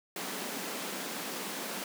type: high-pass noise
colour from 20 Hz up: pink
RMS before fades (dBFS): -38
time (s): 0.16-1.84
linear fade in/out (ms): 2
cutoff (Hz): 180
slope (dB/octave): 48
effects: none